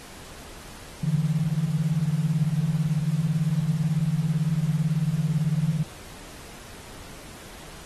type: beating tone pair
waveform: sine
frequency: 146.83 / 164.83 Hz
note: D3 / E3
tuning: 0 / 0 cents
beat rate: 18 Hz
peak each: -24 dBFS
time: 1.03-5.84 s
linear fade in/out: 5 ms
effects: pink hiss -44 dBFS RMS until 7.85 s + AAC 32 kbps